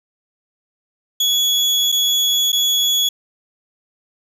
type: tone with dropouts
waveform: 35% pulse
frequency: 3374 Hz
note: G#7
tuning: 27 cents sharp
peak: -12 dBFS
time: 1.2-3.09 s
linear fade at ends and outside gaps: 5 ms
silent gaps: 1.919-1.923 / 2.52-2.528 s
effects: resampled to 32000 Hz + 8-bit

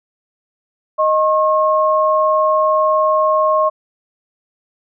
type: tone pair together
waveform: sine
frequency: 622.3 / 1080.7 Hz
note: D#5 / C#6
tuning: 0 / -44 cents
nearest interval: minor seventh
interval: 956 cents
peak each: -14 dBFS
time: 0.98-3.7 s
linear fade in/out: 20 ms
effects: none

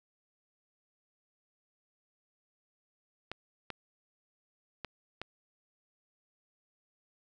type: clicks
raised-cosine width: 0.3 ms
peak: -22 dBFS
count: 4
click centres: 3.316 / 3.703 / 4.847 / 5.216 s
effects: none

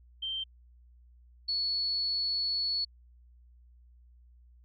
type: tone pair in turn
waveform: sine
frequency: 3136 / 4405 Hz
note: G7 / C#8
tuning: 0 / -12 cents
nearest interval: tritone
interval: 588 cents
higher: second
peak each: -32 / -28 dBFS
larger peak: second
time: 0.22-0.44 / 1.48-2.85 s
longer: second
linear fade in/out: 10 ms
effects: added 60 Hz sine -55 dBFS peak until 4.64 s

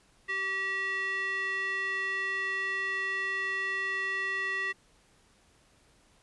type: tone with band-pass filter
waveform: square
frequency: 386 Hz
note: G4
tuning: 27 cents flat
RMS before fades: -32 dBFS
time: 0.28-4.73 s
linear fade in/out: 20 ms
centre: 2100 Hz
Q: 6.9
effects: pink hiss -64 dBFS RMS until 6.22 s + resampled to 24000 Hz

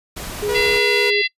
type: noise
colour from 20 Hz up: pink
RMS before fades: -30 dBFS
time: 0.16-0.79 s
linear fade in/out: 10 ms
type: tone with pitch glide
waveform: sine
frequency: 415.3 to 412.4 Hz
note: G#4 to G#4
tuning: 0 to -12 cents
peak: -19 dBFS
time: 0.42-1.22 s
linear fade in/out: 10 ms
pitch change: -12 cents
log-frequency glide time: 0.76-0.99 s
type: tone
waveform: sawtooth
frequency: 483.3 Hz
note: B4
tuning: 38 cents flat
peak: -18 dBFS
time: 0.48-1.11 s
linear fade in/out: 20 ms
type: harmonic tone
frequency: 678 Hz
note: E5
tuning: 49 cents sharp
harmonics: 3 / 4 / 5 / 6 / 7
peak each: -19 / -22 / -26 / -27 / -27 dBFS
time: 0.54-1.28 s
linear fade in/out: 20 ms
effects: noise-tail reverb RT60 0.1 s tail -22 dB re dry + resampled to 32000 Hz

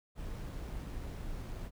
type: noise with sample-and-hold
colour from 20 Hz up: brown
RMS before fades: -41 dBFS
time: 0.15-1.71 s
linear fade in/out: 50 ms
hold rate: 11025 Hz
effects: none

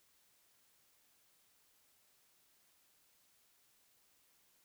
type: silence
effects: white hiss -72 dBFS RMS until 4.64 s

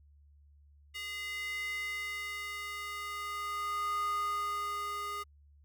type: tone with high-pass filter sweep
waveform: square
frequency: 410.6 Hz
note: G#4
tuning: 20 cents flat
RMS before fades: -37 dBFS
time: 0.94-5.24 s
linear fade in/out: 20 ms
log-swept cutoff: 2400 to 950 Hz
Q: 5.1
effects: added 72 Hz sine -58 dBFS peak until 5.64 s

